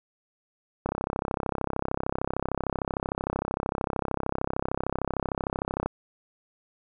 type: click train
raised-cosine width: 1 ms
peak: -13 dBFS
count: 167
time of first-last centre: 0.86-5.86 s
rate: 33.2 Hz
effects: none